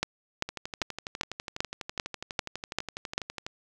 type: two click trains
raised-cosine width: 0.2 ms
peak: -9 / -18 dBFS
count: 9 / 37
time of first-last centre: 0.03-3.18 / 0.49-3.465 s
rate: 2.54 / 12.1 Hz
effects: none